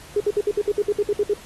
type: tone bursts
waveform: sine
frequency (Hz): 413.1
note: G#4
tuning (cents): -9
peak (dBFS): -16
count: 12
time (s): 0.16-1.337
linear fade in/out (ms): 5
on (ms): 44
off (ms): 59
effects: pink hiss -44 dBFS RMS until 1.45 s + AAC 32 kbps